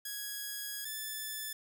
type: tone pair in turn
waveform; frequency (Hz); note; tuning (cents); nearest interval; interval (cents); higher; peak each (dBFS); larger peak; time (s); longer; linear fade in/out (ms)
5% pulse; 1661.2 / 1743.2; G#6 / A6; 0 / -17; minor second; 83; second; -27; neither; 0.05-0.85 / 0.85-1.53; first; 5
effects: 11-bit